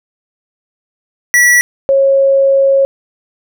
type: tone pair in turn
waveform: square / sine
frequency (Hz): 1945 / 545.8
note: B6 / C#5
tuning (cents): -27 / -27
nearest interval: octave + minor seventh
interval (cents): 2200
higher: first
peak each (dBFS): -6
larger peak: neither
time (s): 1.34-1.61 / 1.89-2.85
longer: second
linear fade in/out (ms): 0
effects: none